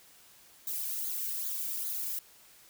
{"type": "noise with flanger", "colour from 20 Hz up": "violet", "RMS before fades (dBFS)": -35, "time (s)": [0.67, 2.19], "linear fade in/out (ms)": 2, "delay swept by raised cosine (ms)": [0.36, 1.56], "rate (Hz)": 2.5, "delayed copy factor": -0.9, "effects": ["white hiss -58 dBFS RMS until 2.69 s"]}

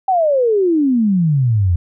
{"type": "exponential sweep", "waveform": "sine", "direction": "down", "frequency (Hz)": [784, 82.9], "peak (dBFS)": -11, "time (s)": [0.08, 1.76], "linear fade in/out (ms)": 5, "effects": []}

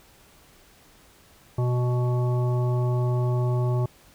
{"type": "harmonic tone", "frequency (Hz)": 123.47, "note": "B2", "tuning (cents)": 0, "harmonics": [1, 3, 5, 7, 9], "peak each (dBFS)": [-21, -31, -35, -38, -40], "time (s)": [1.58, 3.86], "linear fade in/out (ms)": 5, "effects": ["pink hiss -55 dBFS RMS until 4.14 s"]}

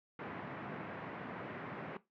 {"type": "band-pass noise", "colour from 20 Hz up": "pink", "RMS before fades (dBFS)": -45, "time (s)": [0.19, 1.97], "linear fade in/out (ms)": 2, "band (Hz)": [130, 2100], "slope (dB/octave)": 24, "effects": ["noise-tail reverb RT60 0.2 s tail -17 dB re dry"]}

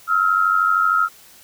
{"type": "tone pair together", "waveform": "sine", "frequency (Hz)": [1292, 1385], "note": ["E6", "F6"], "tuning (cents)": [-35, -15], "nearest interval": "minor second", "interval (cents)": 120, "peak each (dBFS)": -17, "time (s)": [0.07, 1.09], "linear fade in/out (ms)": 50, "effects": ["white hiss -47 dBFS RMS until 1.43 s"]}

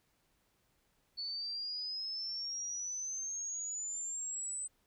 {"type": "exponential sweep", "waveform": "sine", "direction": "up", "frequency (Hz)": [4435, 8120], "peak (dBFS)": -37, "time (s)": [1.17, 4.68], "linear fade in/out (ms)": 20, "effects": ["pink hiss -75 dBFS RMS until 4.86 s"]}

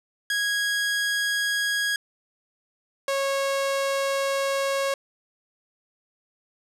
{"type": "tone pair in turn", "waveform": "sawtooth", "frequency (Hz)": [1650, 548.9], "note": ["G#6", "C#5"], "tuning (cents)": [-12, -17], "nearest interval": "octave + perfect fifth", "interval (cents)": 1905, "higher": "first", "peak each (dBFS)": -19, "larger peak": "neither", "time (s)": [[0.3, 1.96], [3.08, 4.94]], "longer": "second", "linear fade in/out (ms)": 2, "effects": ["low-pass 11000 Hz 12 dB/octave"]}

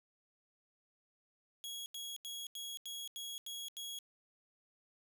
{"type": "tone bursts", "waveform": "sawtooth", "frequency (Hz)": 3322, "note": "G#7", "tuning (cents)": 0, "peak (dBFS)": -39, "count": 8, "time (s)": [1.64, 3.988], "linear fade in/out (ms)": 0, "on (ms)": 220, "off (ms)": 84, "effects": []}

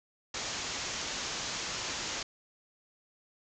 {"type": "low-pass noise", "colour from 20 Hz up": "white", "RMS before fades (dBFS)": -37, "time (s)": [0.34, 2.23], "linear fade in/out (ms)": 5, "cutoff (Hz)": 7200, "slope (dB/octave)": 96, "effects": []}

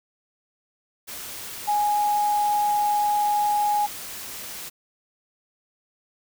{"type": "tone in noise", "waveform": "sine", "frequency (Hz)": 830.6, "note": "G#5", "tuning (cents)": 0, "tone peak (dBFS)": -19, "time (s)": [1.67, 3.87], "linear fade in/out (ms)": 20, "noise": "white", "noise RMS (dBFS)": -36, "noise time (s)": [1.07, 4.7], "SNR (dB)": 14, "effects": []}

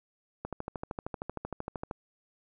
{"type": "click train", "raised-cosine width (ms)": 1, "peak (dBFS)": -21, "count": 20, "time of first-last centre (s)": [0.45, 1.912], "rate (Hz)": 13, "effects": []}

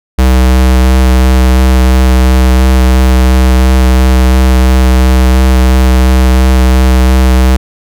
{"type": "tone with vibrato", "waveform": "square", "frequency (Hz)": 64, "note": "C2", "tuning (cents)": -38, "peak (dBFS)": -4, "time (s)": [0.18, 7.57], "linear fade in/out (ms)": 10, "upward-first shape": "sine", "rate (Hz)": 2.9, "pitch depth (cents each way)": 11, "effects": []}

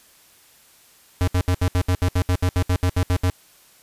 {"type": "tone bursts", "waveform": "square", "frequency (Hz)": 90.4, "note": "F#2", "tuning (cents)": -40, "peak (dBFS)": -17, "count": 16, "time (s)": [1.21, 3.3], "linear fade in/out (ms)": 0, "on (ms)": 65, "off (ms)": 70, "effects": ["white hiss -53 dBFS RMS until 3.82 s", "resampled to 32000 Hz"]}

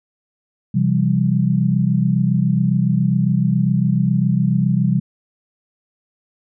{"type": "chord", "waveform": "sine", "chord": "C major", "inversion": "none", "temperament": "equal with one note detuned", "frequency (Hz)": [130.81, 168.76, 196], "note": ["C3", "E3", "G3"], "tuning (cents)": [0, 41, 0], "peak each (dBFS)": -18, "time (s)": [0.74, 5], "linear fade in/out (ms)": 10, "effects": []}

